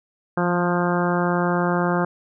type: harmonic tone with a mistuned harmonic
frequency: 176.1 Hz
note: F3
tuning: 15 cents sharp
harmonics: 1 / 2 / 3 / 4 / 5 / 6 / 7 / 8 / 9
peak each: -22 / -25 / -27 / -28 / -29 / -30 / -30 / -31 / -32 dBFS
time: 0.37-2.05 s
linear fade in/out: 5 ms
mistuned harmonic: 1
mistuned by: -21 cents
effects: none